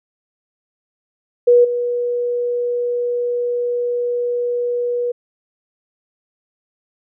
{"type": "tone with level steps", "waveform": "sine", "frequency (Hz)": 484.3, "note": "B4", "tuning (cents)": -34, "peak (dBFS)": [-7, -17], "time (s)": [1.47, 5.12], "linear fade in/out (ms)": 10, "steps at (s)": 1.64, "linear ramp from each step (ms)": 10, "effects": []}